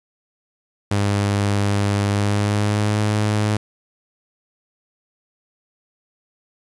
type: tone with pitch glide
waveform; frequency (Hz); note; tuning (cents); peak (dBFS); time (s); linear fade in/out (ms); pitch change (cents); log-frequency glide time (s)
sawtooth; 101.3 to 105.66; G#2 to G#2; -43 to +30; -13; 0.91-3.57; 5; +73; 2.06-3.01
effects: resampled to 24000 Hz + 8-bit